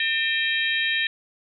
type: tone cluster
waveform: sine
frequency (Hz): 1805 / 2386 / 2632 / 3183 / 3812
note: A6 / D7 / E7 / G7 / A#7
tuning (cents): +44 / +27 / -3 / +26 / +38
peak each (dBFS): -24 / -28 / -33 / -28 / -29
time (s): 0-1.07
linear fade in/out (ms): 2
effects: none